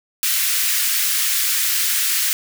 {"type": "high-pass noise", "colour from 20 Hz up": "white", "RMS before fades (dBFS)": -19, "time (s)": [0.23, 2.33], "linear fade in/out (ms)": 0, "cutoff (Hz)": 1500, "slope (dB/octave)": 24, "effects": []}